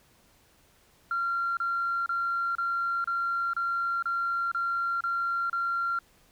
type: tone bursts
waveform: sine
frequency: 1378 Hz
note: F6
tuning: 24 cents flat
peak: -25 dBFS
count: 10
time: 1.11-5.989 s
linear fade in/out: 2 ms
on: 460 ms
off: 31 ms
effects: tanh soft clip ceiling -21 dBFS + pink hiss -62 dBFS RMS until 6.31 s